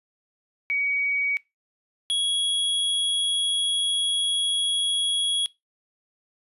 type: tone pair in turn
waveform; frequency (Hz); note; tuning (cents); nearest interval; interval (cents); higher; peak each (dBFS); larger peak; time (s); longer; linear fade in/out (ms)
sine / square; 2258 / 3329; C#7 / G#7; +31 / +3; perfect fifth; 672; second; -22; neither; 0.7-1.37 / 2.1-5.46; second; 0
effects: noise-tail reverb RT60 0.2 s tail -21 dB re dry + resampled to 32000 Hz